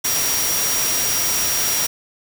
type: tone in noise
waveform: sine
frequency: 5700 Hz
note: F8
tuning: 34 cents sharp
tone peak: -22 dBFS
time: 0.04-1.87 s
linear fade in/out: 10 ms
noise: white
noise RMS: -21 dBFS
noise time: 0.04-1.87 s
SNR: -4 dB
effects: none